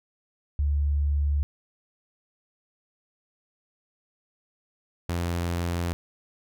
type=tone pair in turn; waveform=sine / sawtooth; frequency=72.2 / 86.25 Hz; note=D2 / F2; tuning=-29 / -21 cents; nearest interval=minor third; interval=308 cents; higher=second; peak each=-21 / -22 dBFS; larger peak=first; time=0.59-1.43 / 5.09-5.93 s; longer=neither; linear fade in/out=0 ms; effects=none